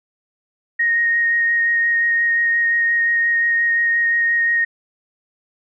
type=tone with vibrato; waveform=sine; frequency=1864.7 Hz; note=A#6; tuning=in tune; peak=-14 dBFS; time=0.79-4.65 s; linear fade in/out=10 ms; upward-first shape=sine; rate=5.7 Hz; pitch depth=11 cents each way; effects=none